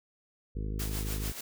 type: harmonic tone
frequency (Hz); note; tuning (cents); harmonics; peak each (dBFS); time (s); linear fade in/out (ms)
52.2; G#1; +10; 1 / 2 / 3 / 4 / 5 / 6 / 7 / 8 / 9; -33 / -39 / -43 / -45 / -47 / -49 / -50 / -51 / -52; 0.55-1.32; 10
type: noise with tremolo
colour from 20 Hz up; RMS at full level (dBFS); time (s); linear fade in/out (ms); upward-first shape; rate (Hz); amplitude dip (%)
white; -37; 0.79-1.41; 5; triangle; 6.8; 70
effects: none